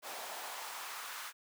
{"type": "noise with high-pass filter sweep", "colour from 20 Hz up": "pink", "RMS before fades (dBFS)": -44, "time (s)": [0.02, 1.33], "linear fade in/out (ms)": 50, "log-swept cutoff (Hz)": [630, 1300], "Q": 1.7, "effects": []}